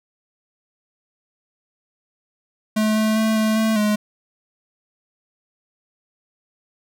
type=tone with pitch steps; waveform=square; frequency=215.8 / 217.3 / 219.9 / 217.8 / 220.6 / 210.4 Hz; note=A3 / A3 / A3 / A3 / A3 / G#3; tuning=-33 / -21 / -1 / -17 / +5 / +23 cents; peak=-17 dBFS; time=2.76-3.96 s; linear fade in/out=10 ms; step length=200 ms; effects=none